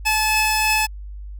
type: tone pair together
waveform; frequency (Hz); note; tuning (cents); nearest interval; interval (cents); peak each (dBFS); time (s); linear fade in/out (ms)
sawtooth; 864 / 2589; A5 / E7; -32 / -32; octave + perfect fifth; 1900; -16; 0.05-0.87; 20
effects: added 50 Hz sine -31 dBFS peak until 1.39 s